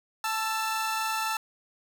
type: tone pair together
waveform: sawtooth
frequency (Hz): 880 / 1331.9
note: A5 / E6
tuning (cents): 0 / +17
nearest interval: perfect fifth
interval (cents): 717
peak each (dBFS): -26 / -27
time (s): 0.24-1.37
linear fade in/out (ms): 2
effects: none